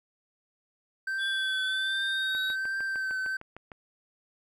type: tone with vibrato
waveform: triangle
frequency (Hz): 1551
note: G6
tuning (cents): -19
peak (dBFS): -27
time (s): 1.07-3.37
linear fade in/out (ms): 5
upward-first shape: triangle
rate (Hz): 1.3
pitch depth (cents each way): 30
type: tone with pitch glide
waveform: triangle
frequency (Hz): 3424 to 3799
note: A7 to A#7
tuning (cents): -48 to +32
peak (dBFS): -30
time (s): 1.18-2.56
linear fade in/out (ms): 50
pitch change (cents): +180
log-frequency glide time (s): 1.63-2.39
type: click train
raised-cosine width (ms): 0.5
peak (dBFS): -28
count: 10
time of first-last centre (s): 2.35-3.718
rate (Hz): 6.58
effects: none